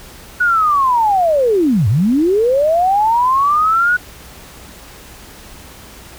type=linear two-way sweep; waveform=sine; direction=down then up; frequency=1480 to 91.9 to 1480 Hz; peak=-10 dBFS; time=0.4-3.97 s; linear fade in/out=10 ms; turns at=1.88 s; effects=added 60 Hz sine -44 dBFS peak until 6.18 s + pink hiss -38 dBFS RMS until 6.18 s